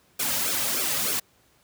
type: noise with flanger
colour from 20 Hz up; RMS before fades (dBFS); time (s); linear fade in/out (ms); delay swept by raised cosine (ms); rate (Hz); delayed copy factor
white; -26; 0.19-1.2; 10; 1 to 2.9; 3.3; -0.8
effects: pink hiss -62 dBFS RMS until 1.63 s + high-pass 60 Hz 12 dB/octave